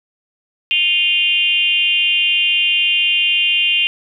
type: tone with frequency modulation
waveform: sine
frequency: 2794 Hz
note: F7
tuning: in tune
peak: -12 dBFS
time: 0.71-3.87 s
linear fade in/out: 0 ms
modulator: 328 Hz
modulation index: 1
effects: none